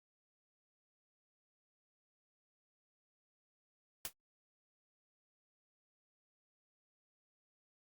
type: noise with exponential decay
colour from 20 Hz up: white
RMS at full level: -35 dBFS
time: 4.05-4.13 s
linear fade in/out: 1 ms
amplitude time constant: 16 ms
effects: Opus 48 kbps